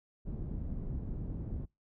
pink low-pass noise, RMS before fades -38 dBFS, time 0.25-1.66 s, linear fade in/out 20 ms, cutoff 210 Hz, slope 12 dB/octave, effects noise-tail reverb RT60 0.2 s tail -25 dB re dry

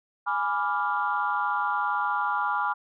sine chord, G# diminished seventh, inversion none, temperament equal, 830.6 / 987.8 / 1174.7 / 1396.9 Hz, G#5 / B5 / D6 / F6, 0 / 0 / 0 / 0 cents, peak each -29 dBFS, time 0.26-2.74 s, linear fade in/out 20 ms, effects tanh soft clip ceiling -14 dBFS

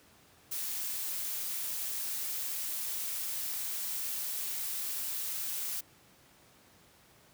blue noise, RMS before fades -36 dBFS, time 0.51-5.81 s, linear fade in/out 10 ms, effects pink hiss -61 dBFS RMS until 7.33 s + high-pass 80 Hz 12 dB/octave

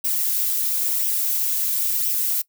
violet noise with flanger, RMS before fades -22 dBFS, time 0.04-2.42 s, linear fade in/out 10 ms, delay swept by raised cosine 0.34 to 5.64 ms, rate 0.98 Hz, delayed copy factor +0.5, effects noise-tail reverb RT60 0.1 s tail -21 dB re dry

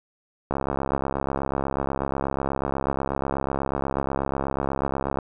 click train, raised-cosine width 1 ms, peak -11 dBFS, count 320, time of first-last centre 0.51-5.187 s, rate 68.2 Hz, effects none

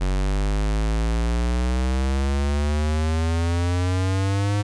square exponential sweep, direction up, 46.25 to 103.7 Hz, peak -20 dBFS, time 0-4.63 s, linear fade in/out 20 ms, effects resampled to 22050 Hz

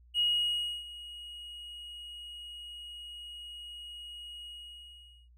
triangle tone with ADSR envelope, 2889 Hz, F#7, 42 cents flat, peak -21 dBFS, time 0.14-5.29 s, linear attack 54 ms, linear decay 640 ms, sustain -20 dB, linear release 830 ms, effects tanh soft clip ceiling -22 dBFS + added 60 Hz sine -56 dBFS peak until 5.37 s

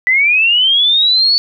sine linear sweep, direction up, 1965 to 4491 Hz, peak -8 dBFS, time 0.07-1.38 s, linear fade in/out 0 ms, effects none

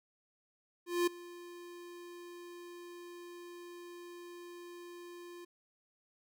square tone with ADSR envelope, 349.3 Hz, F4, in tune, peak -27 dBFS, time 0.86-5.45 s, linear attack 210 ms, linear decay 8 ms, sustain -21 dB, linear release 8 ms, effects none

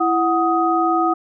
sine tone cluster, 332.7 / 739 / 1253 Hz, E4 / F#5 / D#6, +16 / -2 / +12 cents, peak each -19 dBFS, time 0-1.14 s, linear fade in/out 10 ms, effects none

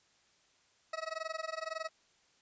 20% pulse tone with amplitude modulation, 641 Hz, E5, 49 cents flat, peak -29 dBFS, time 0.93-1.89 s, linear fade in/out 5 ms, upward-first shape sine, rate 21.8 Hz, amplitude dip 95%, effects white hiss -69 dBFS RMS until 2.41 s + resampled to 16000 Hz

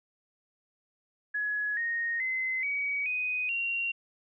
sine tone with pitch steps, 1686 / 1860 / 2052 / 2264 / 2497 / 2755 Hz, G#6 / A#6 / C7 / C#7 / D#7 / F7, +26 / -4 / -34 / +36 / +6 / -24 cents, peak -28 dBFS, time 1.34-3.92 s, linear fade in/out 10 ms, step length 430 ms, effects none

